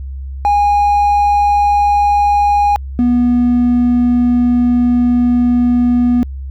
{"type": "tone pair in turn", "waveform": "triangle", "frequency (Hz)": [820, 243.8], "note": ["G#5", "B3"], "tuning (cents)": [-22, -22], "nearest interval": "octave + major sixth", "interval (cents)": 2100, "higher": "first", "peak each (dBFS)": -6, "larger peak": "neither", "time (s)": [[0.45, 2.76], [2.99, 6.23]], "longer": "second", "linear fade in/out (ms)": 0, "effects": ["tanh soft clip ceiling -3 dBFS", "added 67 Hz sine -22 dBFS peak until 6.5 s"]}